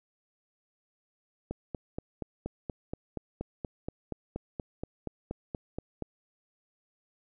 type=click train; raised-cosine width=2 ms; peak=-21 dBFS; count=20; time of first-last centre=1.51-6.023 s; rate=4.21 Hz; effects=none